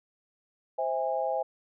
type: chord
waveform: sine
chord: C augmented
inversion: none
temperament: just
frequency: 523.3 / 654.1 / 817.6 Hz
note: C5 / E5 / G#5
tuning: 0 / -14 / -27 cents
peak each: -31 dBFS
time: 0.78-1.43 s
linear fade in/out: 10 ms
effects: none